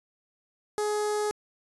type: tone with notch filter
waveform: sawtooth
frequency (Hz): 420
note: G#4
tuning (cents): +19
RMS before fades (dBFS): -28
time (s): 0.78-1.31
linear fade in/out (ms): 0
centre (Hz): 2700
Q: 0.81
effects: resampled to 24000 Hz